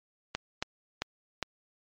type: clicks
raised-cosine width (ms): 0.2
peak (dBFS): -12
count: 4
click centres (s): 0.35 / 0.625 / 1.02 / 1.427
effects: low-pass 6000 Hz 12 dB/octave + MP3 64 kbps